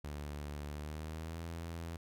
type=tone with pitch glide; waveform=sawtooth; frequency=73.42 to 83.37 Hz; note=D2 to E2; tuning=0 to +20 cents; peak=-37 dBFS; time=0.04-1.97 s; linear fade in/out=5 ms; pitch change=+220 cents; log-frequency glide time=0.71-1.43 s; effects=none